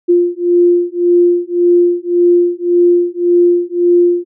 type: beating tone pair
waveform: sine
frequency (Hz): 349.2 / 351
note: F4 / F4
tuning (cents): 0 / +9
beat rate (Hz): 1.8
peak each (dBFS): -11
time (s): 0.08-4.25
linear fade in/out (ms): 20
effects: none